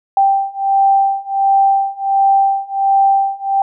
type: beating tone pair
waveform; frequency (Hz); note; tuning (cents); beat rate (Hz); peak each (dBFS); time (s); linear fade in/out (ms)
sine; 784 / 785.4; G5 / G5; 0 / +3; 1.4; -14 / -13; 0.17-3.62; 2
effects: none